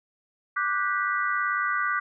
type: chord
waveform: sine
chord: G major seventh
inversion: second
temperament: just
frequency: 1176 / 1470 / 1568 / 1960 Hz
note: D6 / F#6 / G6 / B6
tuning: +2 / -12 / 0 / -14 cents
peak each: -27 / -28 / -32 / -31 dBFS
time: 0.56-2 s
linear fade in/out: 10 ms
effects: none